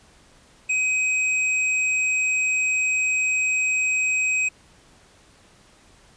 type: tone with hard clipping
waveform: sine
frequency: 2524 Hz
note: D#7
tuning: 24 cents sharp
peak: -21 dBFS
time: 0.69-4.49 s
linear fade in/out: 10 ms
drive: 11 dB
effects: pink hiss -54 dBFS RMS until 6.16 s + resampled to 22050 Hz